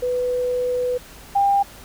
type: tone pair in turn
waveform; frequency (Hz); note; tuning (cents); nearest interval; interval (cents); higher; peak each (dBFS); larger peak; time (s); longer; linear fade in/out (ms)
sine; 496.3 / 798.4; B4 / G5; +8 / +32; minor sixth; 824; second; -19 / -14; second; 0.02-0.98 / 1.35-1.63; first; 10
effects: added 50 Hz sine -48 dBFS peak until 1.84 s + pink hiss -43 dBFS RMS until 1.84 s